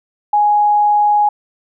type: tone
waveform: sine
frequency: 832 Hz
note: G#5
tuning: 3 cents sharp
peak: -9 dBFS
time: 0.33-1.29 s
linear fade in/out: 5 ms
effects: none